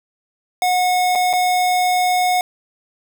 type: tone with dropouts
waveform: square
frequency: 728 Hz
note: F#5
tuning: 28 cents flat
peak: -15 dBFS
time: 0.62-2.41 s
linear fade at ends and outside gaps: 1 ms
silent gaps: 1.152-1.156 / 1.33-1.335 s
effects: none